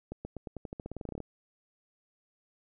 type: accelerating click train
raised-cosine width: 2 ms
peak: -25 dBFS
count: 18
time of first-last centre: 0.12-1.203 s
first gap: 130 ms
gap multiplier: 0.9
effects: none